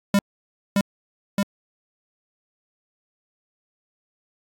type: tone with echo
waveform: square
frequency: 200 Hz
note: G3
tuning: 35 cents sharp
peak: -15 dBFS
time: 0.14-0.19 s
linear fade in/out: 2 ms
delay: 620 ms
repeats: 2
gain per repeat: -2 dB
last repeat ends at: 1.43 s
effects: AAC 64 kbps